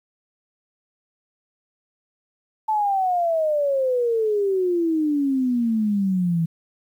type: exponential sweep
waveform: sine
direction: down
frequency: 880 to 161.8 Hz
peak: -18 dBFS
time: 2.68-6.46 s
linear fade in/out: 10 ms
effects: 9-bit